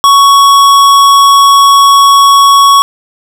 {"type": "tone with hard clipping", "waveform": "sine", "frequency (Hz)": 1115, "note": "C#6", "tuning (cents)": 10, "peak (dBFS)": -3, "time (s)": [0.04, 2.82], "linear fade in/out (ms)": 0, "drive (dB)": 16, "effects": []}